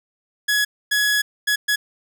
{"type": "tone bursts at uneven times", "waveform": "sawtooth", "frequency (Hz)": 1683, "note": "G#6", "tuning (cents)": 23, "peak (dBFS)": -13, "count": 4, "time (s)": [[0.48, 0.65], [0.91, 1.22], [1.47, 1.56], [1.68, 1.76]], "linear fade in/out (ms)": 10, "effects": []}